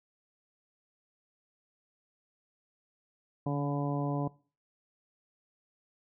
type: harmonic tone with a mistuned harmonic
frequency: 142.8 Hz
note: D3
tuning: 48 cents flat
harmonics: 1 / 2 / 3 / 4 / 5 / 6 / 7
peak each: -31 / -34 / -41 / -40 / -41 / -46 / -43 dBFS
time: 3.46-4.28 s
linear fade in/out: 5 ms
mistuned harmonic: 1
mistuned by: +30 cents
effects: noise-tail reverb RT60 0.4 s tail -22 dB re dry